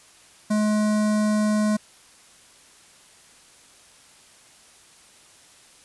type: tone with notch filter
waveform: square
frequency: 212.1 Hz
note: G#3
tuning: 37 cents sharp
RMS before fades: -21 dBFS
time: 0.5-1.77 s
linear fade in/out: 10 ms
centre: 2900 Hz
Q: 0.89
effects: white hiss -52 dBFS RMS until 5.84 s + resampled to 24000 Hz